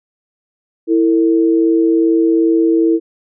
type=tone pair together; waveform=sine; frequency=329.6 / 452.1 Hz; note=E4 / A4; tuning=0 / +47 cents; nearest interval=perfect fourth; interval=547 cents; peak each=-10 / -16 dBFS; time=0.87-3 s; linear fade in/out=50 ms; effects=none